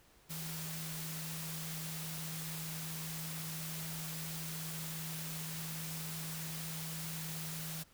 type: tone in noise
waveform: sine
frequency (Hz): 160.2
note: E3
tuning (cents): -49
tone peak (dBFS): -43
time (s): 0.29-7.84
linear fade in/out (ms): 20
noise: white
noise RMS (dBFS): -44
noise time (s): 0.29-7.84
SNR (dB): -2
effects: pink hiss -65 dBFS RMS until 7.93 s